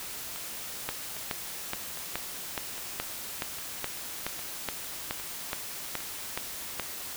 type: two click trains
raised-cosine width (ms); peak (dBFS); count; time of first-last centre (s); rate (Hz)
0.3; -14 / -24; 15 / 8; 0.89-6.797 / 0.36-6.005; 2.37 / 1.24
effects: white hiss -39 dBFS RMS until 7.16 s